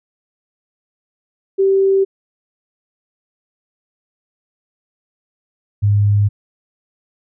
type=tone pair in turn; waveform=sine; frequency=388.2 / 102.6 Hz; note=G4 / G#2; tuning=-17 / -21 cents; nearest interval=octave + major seventh; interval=2304 cents; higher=first; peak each=-10 dBFS; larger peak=neither; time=1.58-2.05 / 5.82-6.29 s; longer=neither; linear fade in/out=20 ms; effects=none